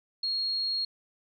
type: tone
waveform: sine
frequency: 4282 Hz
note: C8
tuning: 39 cents sharp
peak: -27 dBFS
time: 0.23-0.85 s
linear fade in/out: 5 ms
effects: none